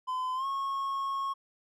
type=tone with pitch glide; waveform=triangle; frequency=1020 to 1093.2 Hz; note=C6 to C#6; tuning=-44 to -24 cents; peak=-28 dBFS; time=0.07-1.34 s; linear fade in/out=20 ms; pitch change=+120 cents; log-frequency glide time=0.35-0.46 s; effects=none